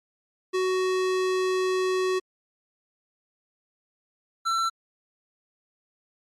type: tone pair in turn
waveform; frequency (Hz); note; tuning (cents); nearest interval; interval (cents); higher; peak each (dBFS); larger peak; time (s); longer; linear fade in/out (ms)
square; 372.3 / 1342.9; F#4 / E6; +11 / +32; octave + minor seventh; 2221; second; -23; neither; 0.53-2.2 / 4.45-4.7; first; 20
effects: low-pass 7000 Hz 12 dB/octave + MP3 96 kbps